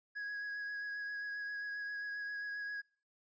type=tone with vibrato; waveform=triangle; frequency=1661.2 Hz; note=G#6; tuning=in tune; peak=-37 dBFS; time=0.15-2.82 s; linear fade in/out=20 ms; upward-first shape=sine; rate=7.5 Hz; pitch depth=15 cents each way; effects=noise-tail reverb RT60 0.5 s tail -26 dB re dry + resampled to 16000 Hz